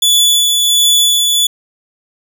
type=tone with tremolo; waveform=sawtooth; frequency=3449 Hz; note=A7; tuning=35 cents flat; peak=-4 dBFS; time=0.02-1.47 s; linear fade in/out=5 ms; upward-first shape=sine; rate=1.4 Hz; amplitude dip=30%; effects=none